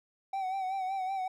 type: tone with vibrato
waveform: triangle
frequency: 762 Hz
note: G5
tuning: 49 cents flat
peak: -29 dBFS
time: 0.33-1.28 s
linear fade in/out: 5 ms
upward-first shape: sine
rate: 5.3 Hz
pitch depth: 50 cents each way
effects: none